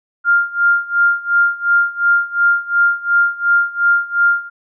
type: tone with tremolo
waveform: sine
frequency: 1400 Hz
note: F6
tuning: 4 cents sharp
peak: -8 dBFS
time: 0.24-4.5 s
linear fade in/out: 50 ms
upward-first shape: sine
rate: 2.8 Hz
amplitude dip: 90%
effects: none